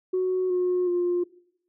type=tone with pitch steps; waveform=sine; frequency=370 / 361.3 / 352.9 Hz; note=F#4 / F#4 / F4; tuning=0 / -41 / +18 cents; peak=-20 dBFS; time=0.13-1.24 s; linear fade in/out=10 ms; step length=370 ms; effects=noise-tail reverb RT60 0.7 s tail -20 dB re dry + tanh soft clip ceiling -18 dBFS